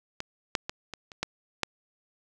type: clicks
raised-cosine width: 0.2 ms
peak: -16 / -7 / -15 / -20 / -27 / -11 / -8 dBFS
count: 7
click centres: 0.204 / 0.552 / 0.695 / 0.937 / 1.118 / 1.23 / 1.633 s
effects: none